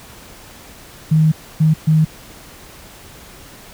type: tone bursts at uneven times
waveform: sine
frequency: 156.8 Hz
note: D#3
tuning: 14 cents sharp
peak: -9 dBFS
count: 3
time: 1.11-1.32 / 1.6-1.74 / 1.87-2.05 s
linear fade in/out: 10 ms
effects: pink hiss -40 dBFS RMS until 3.73 s